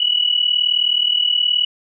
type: tone pair together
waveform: sine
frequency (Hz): 2921 / 2960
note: F#7 / F#7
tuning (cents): -23 / 0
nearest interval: unison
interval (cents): 23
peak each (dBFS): -17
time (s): 0-1.65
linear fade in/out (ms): 5
effects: none